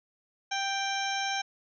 harmonic tone, 786 Hz, G5, 4 cents sharp, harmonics 1 / 2 / 3 / 4 / 5 / 7 / 8, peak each -32 / -35 / -37 / -38 / -39 / -40 / -41 dBFS, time 0.51-1.42 s, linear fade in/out 10 ms, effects none

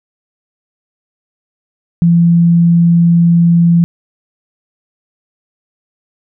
sine tone, 170 Hz, F3, 46 cents flat, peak -5 dBFS, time 2.02-3.84 s, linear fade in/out 0 ms, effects none

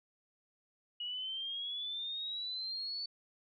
sine exponential sweep, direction up, 2900 to 4501 Hz, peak -37 dBFS, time 1-3.06 s, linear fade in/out 5 ms, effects none

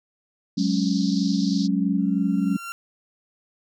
sine chord, F# suspended second, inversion none, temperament just, 185 / 208.1 / 277.5 Hz, F#3 / G#3 / C#4, 0 / +4 / +2 cents, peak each -23 / -24 / -24 dBFS, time 0.57-2.57 s, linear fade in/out 10 ms
white band-pass noise, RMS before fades -36 dBFS, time 0.57-1.68 s, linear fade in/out 20 ms, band 4000 to 5400 Hz, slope 48 dB/octave
30% pulse tone with exponential growth, 1375 Hz, F6, 27 cents flat, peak -27 dBFS, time 1.98-2.72 s, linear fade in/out 0 ms, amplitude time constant 160 ms
effects none

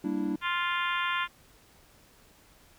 triangle chord, E half-diminished seventh, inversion first, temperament equal, 196 / 233.1 / 293.7 / 329.6 Hz, G3 / Bb3 / D4 / E4, 0 / 0 / 0 / 0 cents, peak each -32 / -34 / -29 / -32 dBFS, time 0.04-0.36 s, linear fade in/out 5 ms
harmonic tone, 349.2 Hz, F4, in tune, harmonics 3 / 4 / 5 / 6 / 7 / 8 / 9 / 10, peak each -31 / -33 / -35 / -37 / -38 / -39 / -40 / -41 dBFS, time 0.41-1.28 s, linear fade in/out 50 ms
effects pink hiss -59 dBFS RMS until 2.78 s

